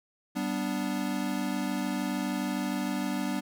square chord, G major, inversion none, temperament equal with one note detuned, 194.19 / 246.9 / 293.7 Hz, G3 / B3 / D4, -16 / 0 / 0 cents, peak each -34 / -34 / -34 dBFS, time 0.35-3.41 s, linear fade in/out 20 ms, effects none

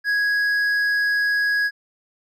sine tone with hard clipping, 1661.2 Hz, G#6, in tune, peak -19 dBFS, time 0.04-1.71 s, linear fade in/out 50 ms, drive 5 dB, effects none

